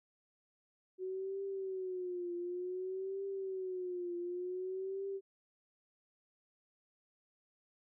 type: tone with vibrato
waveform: sine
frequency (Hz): 370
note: F#4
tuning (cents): 0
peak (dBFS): -37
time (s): 0.98-5.21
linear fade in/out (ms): 50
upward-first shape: triangle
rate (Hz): 0.55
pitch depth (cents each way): 110
effects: none